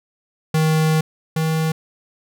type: tone pair in turn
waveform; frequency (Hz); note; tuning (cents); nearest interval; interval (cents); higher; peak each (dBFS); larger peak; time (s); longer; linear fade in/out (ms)
square; 157.5 / 159.24; D#3 / D#3; +21 / +40; unison; 19; second; -15 / -18; first; 0.54-1.01 / 1.36-1.72; first; 5
effects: none